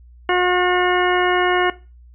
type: harmonic tone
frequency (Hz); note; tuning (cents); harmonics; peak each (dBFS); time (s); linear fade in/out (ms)
360.5; F#4; -45; 1 / 2 / 3 / 4 / 5 / 6 / 8; -18 / -21 / -23 / -24 / -25 / -26 / -27; 0.29-1.7; 2
effects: noise-tail reverb RT60 0.3 s tail -18 dB re dry + added 60 Hz sine -42 dBFS peak until 2.14 s